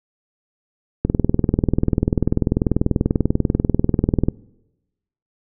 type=click train; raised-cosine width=3 ms; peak=-3 dBFS; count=67; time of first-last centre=1.05-4.285 s; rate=20.4 Hz; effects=noise-tail reverb RT60 1.0 s tail -23 dB re dry